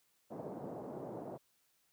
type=band-pass noise; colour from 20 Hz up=white; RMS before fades=-45 dBFS; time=0.3-1.38 s; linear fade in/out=20 ms; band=130 to 690 Hz; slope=24 dB/octave; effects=white hiss -75 dBFS RMS until 1.92 s